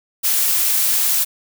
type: noise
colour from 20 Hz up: blue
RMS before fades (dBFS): -17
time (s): 0.23-1.25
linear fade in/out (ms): 20
effects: none